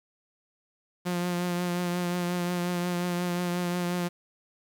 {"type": "tone with vibrato", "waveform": "sawtooth", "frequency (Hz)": 176.6, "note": "F3", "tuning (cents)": 20, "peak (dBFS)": -23, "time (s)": [1.05, 4.09], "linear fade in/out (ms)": 20, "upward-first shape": "triangle", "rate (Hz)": 5.6, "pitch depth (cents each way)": 27, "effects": ["9-bit"]}